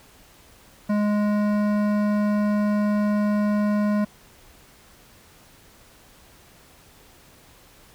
sine tone with hard clipping, 208 Hz, G#3, 3 cents sharp, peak -21 dBFS, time 0.89-4.05 s, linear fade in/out 10 ms, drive 14 dB, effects pink hiss -52 dBFS RMS until 7.94 s

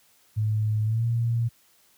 sine tone with pitch glide, 107.7 to 116.77 Hz, A2 to A#2, -37 to +3 cents, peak -21 dBFS, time 0.36-1.49 s, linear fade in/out 20 ms, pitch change +140 cents, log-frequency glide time 0.84-1.05 s, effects white hiss -61 dBFS RMS until 1.97 s + high-pass 60 Hz 12 dB/octave

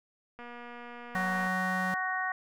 click train, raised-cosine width 0.5 ms, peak -31 dBFS, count 260, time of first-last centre 0.39-1.469 s, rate 240 Hz
harmonic tone, 373 Hz, F#4, 14 cents sharp, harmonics 2 / 3 / 4 / 5, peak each -35 / -36 / -36 / -33 dBFS, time 1.15-2.32 s, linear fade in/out 2 ms
square tone, 185 Hz, F#3, in tune, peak -34 dBFS, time 1.15-1.94 s, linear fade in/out 0 ms
effects none

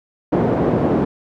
pink band-pass noise, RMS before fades -17 dBFS, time 0.32-1.05 s, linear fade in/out 10 ms, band 170 to 550 Hz, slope 12 dB/octave, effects none

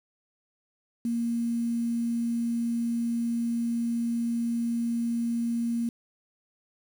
sine tone with quantisation, 233.9 Hz, A#3, 6 cents sharp, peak -25 dBFS, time 1.05-5.89 s, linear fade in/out 2 ms, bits 8, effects none

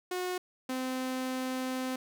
sawtooth tone pair in turn, 363.5 / 258 Hz, F#4 / C4, -31 / -24 cents, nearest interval tritone, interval 593 cents, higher first, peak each -28 dBFS, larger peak neither, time 0.11-0.38 / 0.69-1.96 s, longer second, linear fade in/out 5 ms, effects none

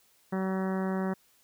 harmonic tone, 189.5 Hz, F#3, 42 cents sharp, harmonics 1 / 2 / 3 / 4 / 5 / 6 / 7 / 8 / 9 / 10, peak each -29 / -35 / -39 / -41 / -43 / -45 / -46 / -47 / -48 / -49 dBFS, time 0.32-1.14 s, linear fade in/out 10 ms, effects white hiss -65 dBFS RMS until 1.43 s

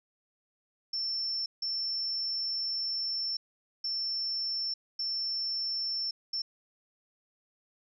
sine tone bursts at uneven times, 5380 Hz, E8, 34 cents sharp, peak -30 dBFS, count 5, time 0.93-1.46 / 1.62-3.37 / 3.84-4.74 / 4.99-6.11 / 6.33-6.42 s, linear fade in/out 5 ms, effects none

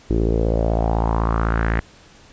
sawtooth tone with low-pass filter sweep, 55.9 Hz, A1, 28 cents sharp, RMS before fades -19 dBFS, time 0.1-1.8 s, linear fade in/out 0 ms, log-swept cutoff 350 to 1900 Hz, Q 3.9, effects pink hiss -48 dBFS RMS until 2.32 s + resampled to 16000 Hz

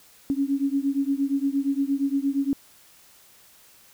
sine beating tone pair, 273.5 / 282.1 Hz, C#4 / C#4, -23 / +30 cents, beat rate 8.6 Hz, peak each -24 / -25 dBFS, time 0.3-2.53 s, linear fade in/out 0 ms, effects white hiss -54 dBFS RMS until 3.93 s

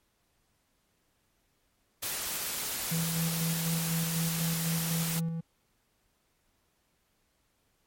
white noise, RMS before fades -34 dBFS, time 2.02-5.2 s, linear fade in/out 10 ms
triangle tone with tremolo, 164.81 Hz, E3, in tune, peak -26 dBFS, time 2.91-5.41 s, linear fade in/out 10 ms, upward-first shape square, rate 4 Hz, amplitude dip 35%
effects pink hiss -73 dBFS RMS until 7.86 s + MP3 64 kbps

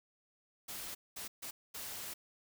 white noise bursts at uneven times, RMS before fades -44 dBFS, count 4, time 0.68-0.95 / 1.16-1.28 / 1.42-1.51 / 1.74-2.14 s, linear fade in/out 10 ms, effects none

